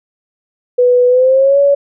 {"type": "tone with pitch glide", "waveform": "sine", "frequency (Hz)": [493.9, 564.1], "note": ["B4", "C#5"], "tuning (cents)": [0, 30], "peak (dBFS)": -6, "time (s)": [0.78, 1.75], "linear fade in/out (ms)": 10, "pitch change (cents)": 230, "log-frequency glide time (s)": [1.08, 1.59], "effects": []}